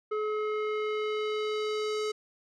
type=tone with low-pass filter sweep; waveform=square; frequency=426.9 Hz; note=G#4; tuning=48 cents sharp; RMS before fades=-31 dBFS; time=0.11-2.12 s; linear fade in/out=10 ms; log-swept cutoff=1400 to 6200 Hz; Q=1.4; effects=none